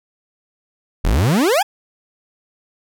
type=exponential sweep; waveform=40% pulse; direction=up; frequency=36.71 to 875 Hz; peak=-12 dBFS; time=1.04-1.63 s; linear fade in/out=10 ms; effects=none